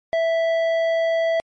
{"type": "tone with tanh clipping", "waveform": "triangle", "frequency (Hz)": 659, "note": "E5", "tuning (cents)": -1, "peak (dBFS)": -19, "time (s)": [0.13, 1.4], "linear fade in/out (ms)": 0, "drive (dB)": 14, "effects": ["MP3 48 kbps"]}